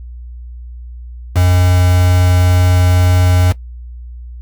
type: tone with quantisation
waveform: triangle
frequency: 90.2 Hz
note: F#2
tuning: 44 cents flat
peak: -6 dBFS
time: 1.35-3.53 s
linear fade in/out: 20 ms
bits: 3
effects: noise-tail reverb RT60 0.1 s tail -18 dB re dry + added 60 Hz sine -27 dBFS peak until 4.41 s